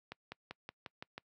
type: accelerating click train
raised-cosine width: 0.3 ms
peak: -27 dBFS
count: 7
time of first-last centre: 0.12-1.18 s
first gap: 200 ms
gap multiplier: 0.95
effects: noise-tail reverb RT60 0.1 s tail -26 dB re dry + high-pass 100 Hz 12 dB/octave